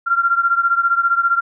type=beating tone pair; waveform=sine; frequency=1375 / 1390 Hz; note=F6 / F6; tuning=-27 / -9 cents; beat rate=15 Hz; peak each=-15 / -18 dBFS; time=0.06-1.41 s; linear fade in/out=20 ms; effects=none